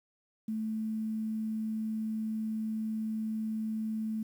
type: tone with quantisation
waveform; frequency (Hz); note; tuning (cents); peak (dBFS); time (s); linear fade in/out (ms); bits
sine; 219; A3; -8; -31; 0.48-4.23; 5; 10
effects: none